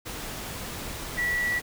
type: tone in noise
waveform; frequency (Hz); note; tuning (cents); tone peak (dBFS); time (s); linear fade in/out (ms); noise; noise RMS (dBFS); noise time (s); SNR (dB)
sine; 1947; B6; -25; -24; 1.17-1.6; 20; pink; -36; 0.05-1.62; +9
effects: none